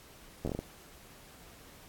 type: slowing click train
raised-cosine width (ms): 2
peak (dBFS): -21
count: 7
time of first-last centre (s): 0.45-0.59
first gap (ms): 11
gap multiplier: 1.3
effects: pink hiss -55 dBFS RMS until 1.88 s + AAC 64 kbps